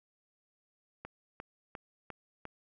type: click train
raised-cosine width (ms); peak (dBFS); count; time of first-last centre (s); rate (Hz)
0.5; -27; 5; 1.05-2.454; 2.85
effects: none